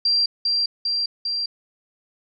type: tone with echo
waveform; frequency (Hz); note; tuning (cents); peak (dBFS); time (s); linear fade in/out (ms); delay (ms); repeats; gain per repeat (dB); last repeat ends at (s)
sine; 4731; D8; +12; -16; 0.05-0.26; 5; 400; 3; -2; 1.46
effects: none